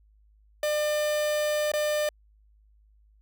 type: tone with dropouts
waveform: 45% pulse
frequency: 600 Hz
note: D5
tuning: 37 cents sharp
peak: -24 dBFS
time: 0.63-2.09 s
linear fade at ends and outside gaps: 2 ms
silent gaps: 1.718-1.736 s
effects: added 52 Hz sine -57 dBFS peak until 3.21 s